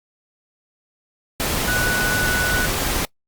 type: tone in noise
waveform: sine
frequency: 1480 Hz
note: F#6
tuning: in tune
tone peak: -20 dBFS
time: 1.68-2.66 s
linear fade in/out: 0 ms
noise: pink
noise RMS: -22 dBFS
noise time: 1.4-3.05 s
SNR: -1 dB
effects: noise-tail reverb RT60 0.1 s tail -23 dB re dry + Opus 48 kbps